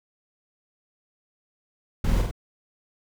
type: noise with echo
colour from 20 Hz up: brown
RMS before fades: -24 dBFS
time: 2.04-2.22 s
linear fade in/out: 5 ms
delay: 46 ms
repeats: 2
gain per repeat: -3 dB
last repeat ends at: 2.312 s
effects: none